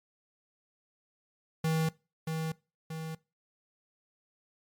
square tone with echo, 160 Hz, D#3, 49 cents sharp, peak -27 dBFS, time 1.64-1.89 s, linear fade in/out 5 ms, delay 630 ms, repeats 2, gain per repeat -5 dB, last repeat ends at 3.15 s, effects noise-tail reverb RT60 0.3 s tail -22 dB re dry + MP3 96 kbps

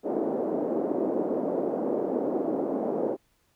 white band-pass noise, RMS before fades -28 dBFS, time 0.03-3.17 s, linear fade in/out 50 ms, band 240 to 550 Hz, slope 24 dB/octave, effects pink hiss -69 dBFS RMS until 3.55 s

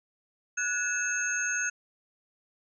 sine tone cluster, 1469 / 1682 / 2614 / 6470 Hz, F#6 / G#6 / E7 / G#8, -13 / +22 / -15 / -46 cents, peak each -30 / -38 / -36 / -31 dBFS, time 0.57-1.7 s, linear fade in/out 10 ms, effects none

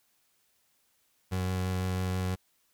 30% pulse tone with vibrato, 92.5 Hz, F#2, in tune, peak -26 dBFS, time 1.31-2.36 s, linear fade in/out 20 ms, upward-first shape sine, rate 6 Hz, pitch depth 11 cents each way, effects white hiss -71 dBFS RMS until 2.73 s

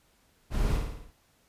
brown noise with echo, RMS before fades -27 dBFS, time 0.5-0.81 s, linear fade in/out 50 ms, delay 54 ms, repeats 6, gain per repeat -4 dB, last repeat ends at 1.134 s, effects pink hiss -66 dBFS RMS until 1.48 s + resampled to 32000 Hz

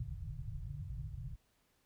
white low-pass noise, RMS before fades -43 dBFS, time 0-1.36 s, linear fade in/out 5 ms, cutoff 150 Hz, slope 96 dB/octave, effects pink hiss -75 dBFS RMS until 1.85 s

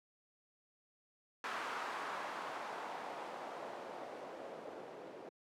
blue noise with low-pass filter sweep, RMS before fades -45 dBFS, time 1.44-5.29 s, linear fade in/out 2 ms, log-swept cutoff 1300 to 450 Hz, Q 1.5, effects high-pass 200 Hz 12 dB/octave

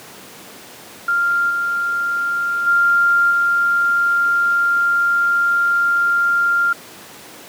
sine tone with level steps, 1394 Hz, F6, 4 cents flat, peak -14 / -17 / -11 / -13 dBFS, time 1.08-6.73 s, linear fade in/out 5 ms, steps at 1.49 / 2.66 / 3.3 s, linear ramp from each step 20 ms, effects pink hiss -38 dBFS RMS until 7.48 s + high-pass 200 Hz 12 dB/octave

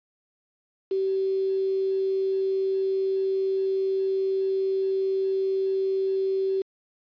sine tone with quantisation, 384.6 Hz, G4, 33 cents flat, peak -22 dBFS, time 0.91-6.62 s, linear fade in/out 5 ms, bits 7, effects resampled to 11025 Hz

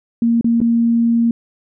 sine tone with dropouts, 232.6 Hz, A#3, 4 cents flat, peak -11 dBFS, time 0.22-1.31 s, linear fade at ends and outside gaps 2 ms, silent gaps 0.411-0.444 / 0.604-0.614 s, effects none

